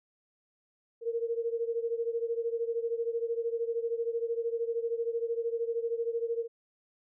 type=beating tone pair; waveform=sine; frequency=460 / 473 Hz; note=A#4 / A#4; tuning=-23 / +25 cents; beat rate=13 Hz; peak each=-31 / -34 dBFS; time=1.01-6.48 s; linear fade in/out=50 ms; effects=none